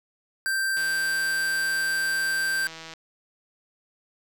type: tone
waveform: square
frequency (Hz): 1568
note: G6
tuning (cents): 0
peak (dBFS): -24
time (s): 0.46-2.67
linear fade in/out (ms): 0
type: click train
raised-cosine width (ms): 0.2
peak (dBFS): -23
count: 352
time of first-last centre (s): 0.77-2.937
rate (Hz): 162
effects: none